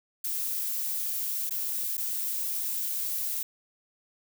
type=noise with dropouts; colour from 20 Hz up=violet; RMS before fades=-31 dBFS; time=0.24-3.43 s; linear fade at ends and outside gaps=5 ms; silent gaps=1.495-1.507 / 1.97-1.978 s; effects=none